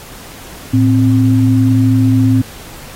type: tone pair together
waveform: sine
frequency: 110.79 / 261.6 Hz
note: A2 / C4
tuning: +12 / 0 cents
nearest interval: octave + minor third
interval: 1488 cents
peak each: -10 dBFS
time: 0.73-2.42 s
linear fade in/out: 10 ms
effects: pink hiss -34 dBFS RMS until 2.95 s + AAC 48 kbps